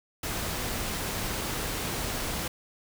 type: noise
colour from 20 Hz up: pink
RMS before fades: -32 dBFS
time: 0.23-2.48 s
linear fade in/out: 5 ms
effects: none